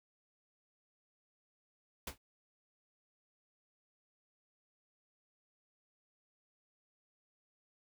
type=noise with exponential decay; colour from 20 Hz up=pink; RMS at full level=-35 dBFS; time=2.07-2.18 s; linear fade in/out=5 ms; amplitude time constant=22 ms; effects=none